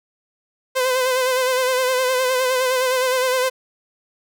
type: tone with vibrato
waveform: sawtooth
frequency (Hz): 512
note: C5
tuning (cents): -38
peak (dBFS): -13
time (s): 0.75-3.5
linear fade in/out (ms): 20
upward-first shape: sine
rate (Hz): 9.7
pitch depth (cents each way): 42
effects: none